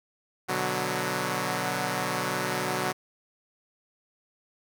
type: chord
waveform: 5% pulse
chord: B minor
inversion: none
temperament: equal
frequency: 123.47 / 146.83 / 185 Hz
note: B2 / D3 / F#3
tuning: 0 / 0 / 0 cents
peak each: -21 / -21 / -19 dBFS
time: 0.48-2.93 s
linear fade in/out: 20 ms
effects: none